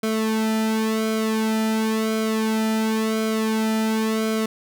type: tone with flanger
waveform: sawtooth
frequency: 220 Hz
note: A3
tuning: in tune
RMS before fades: -22 dBFS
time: 0.03-4.46 s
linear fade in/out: 5 ms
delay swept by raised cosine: 1.1 to 1.86 ms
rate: 0.94 Hz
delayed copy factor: -0.8
effects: none